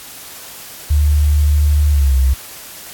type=tone with pitch glide; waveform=sine; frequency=73.9 to 65.84 Hz; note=D2 to C2; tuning=+11 to +11 cents; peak=-9 dBFS; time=0.9-2.34 s; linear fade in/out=10 ms; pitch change=-200 cents; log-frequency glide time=1.9-2.15 s; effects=white hiss -34 dBFS RMS until 2.93 s + AAC 64 kbps